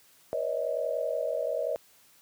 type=tone cluster; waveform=sine; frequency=483.3 / 549 / 599 / 640 Hz; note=B4 / C#5 / D5 / D#5; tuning=-38 / -17 / +34 / +49 cents; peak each=-34 / -33 / -34 / -32 dBFS; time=0.33-1.76 s; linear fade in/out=0 ms; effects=white hiss -60 dBFS RMS until 2.21 s + high-pass 60 Hz 12 dB/octave